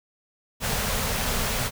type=band-stop noise; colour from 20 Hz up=pink; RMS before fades=-26 dBFS; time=0.6-1.71 s; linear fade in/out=50 ms; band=260 to 390 Hz; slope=96 dB/octave; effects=none